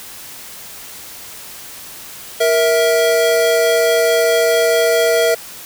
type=tone pair together; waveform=square; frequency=468.3 / 654.7 Hz; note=A#4 / E5; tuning=+8 / -12 cents; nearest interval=tritone; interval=580 cents; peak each=-15 dBFS; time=2.4-5.35 s; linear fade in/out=10 ms; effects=white hiss -34 dBFS RMS until 5.65 s